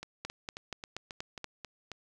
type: two click trains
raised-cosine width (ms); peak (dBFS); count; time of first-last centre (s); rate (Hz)
0.2; -20 / -24; 6 / 8; 0.25-1.443 / 0.03-1.917; 4.19 / 3.71
effects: none